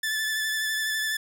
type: tone with vibrato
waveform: sawtooth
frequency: 1746 Hz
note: A6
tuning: 14 cents flat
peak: -22 dBFS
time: 0.03-1.17 s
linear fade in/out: 5 ms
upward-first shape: sine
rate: 12 Hz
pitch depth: 22 cents each way
effects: none